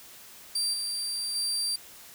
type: tone with level steps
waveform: 30% pulse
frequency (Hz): 4699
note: D8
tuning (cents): 0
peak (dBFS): -23 / -27 / -24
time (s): 0.55-1.76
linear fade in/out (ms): 5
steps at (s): 0.73 / 1.35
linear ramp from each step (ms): 10
effects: white hiss -49 dBFS RMS until 2.14 s